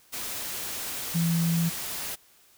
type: tone in noise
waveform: sine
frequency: 167.4 Hz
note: E3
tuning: 27 cents sharp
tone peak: -22 dBFS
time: 1.14-1.7 s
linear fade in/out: 20 ms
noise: white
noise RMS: -34 dBFS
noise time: 0.12-2.16 s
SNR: +9 dB
effects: white hiss -59 dBFS RMS until 2.57 s